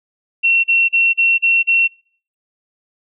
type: tone bursts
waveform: sine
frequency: 2720 Hz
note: F7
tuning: 46 cents flat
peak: -10 dBFS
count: 6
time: 0.43-1.88 s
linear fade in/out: 20 ms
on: 210 ms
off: 38 ms
effects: noise-tail reverb RT60 0.5 s tail -25 dB re dry